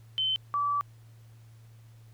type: tone pair in turn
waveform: sine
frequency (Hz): 3072 / 1155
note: G7 / D6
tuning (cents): -36 / -29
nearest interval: octave + perfect fourth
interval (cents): 1693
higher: first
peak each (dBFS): -25 / -25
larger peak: neither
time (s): 0.18-0.36 / 0.54-0.81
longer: second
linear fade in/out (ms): 0
effects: added 113 Hz sine -50 dBFS peak until 2.13 s + pink hiss -65 dBFS RMS until 2.13 s